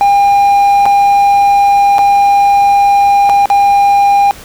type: tone with dropouts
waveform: triangle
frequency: 804 Hz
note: G5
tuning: 44 cents sharp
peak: -3 dBFS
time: 0.01-4.31 s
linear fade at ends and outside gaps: 0 ms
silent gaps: 0.856-0.862 / 1.983-1.99 / 3.293-3.297 / 3.457-3.501 s
effects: pink hiss -33 dBFS RMS until 4.44 s